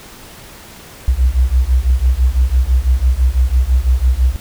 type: beating tone pair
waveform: sine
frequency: 60.4 / 66.4 Hz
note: B1 / C2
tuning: -38 / +26 cents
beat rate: 6 Hz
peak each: -12 dBFS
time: 1.08-4.36 s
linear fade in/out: 0 ms
effects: tanh soft clip ceiling -3 dBFS + pink hiss -37 dBFS RMS until 4.4 s